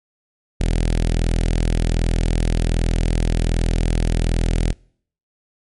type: tone with notch filter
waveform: sawtooth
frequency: 41.3 Hz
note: E1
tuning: 4 cents sharp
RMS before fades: -18 dBFS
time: 0.6-4.73 s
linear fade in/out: 10 ms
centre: 1100 Hz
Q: 0.95
effects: noise-tail reverb RT60 0.6 s tail -26 dB re dry + MP3 48 kbps